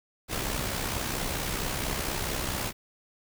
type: noise with amplitude modulation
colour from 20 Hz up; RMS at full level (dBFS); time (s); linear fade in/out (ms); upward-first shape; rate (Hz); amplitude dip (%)
pink; -29; 0.28-2.73; 50; sine; 64.4; 50
effects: none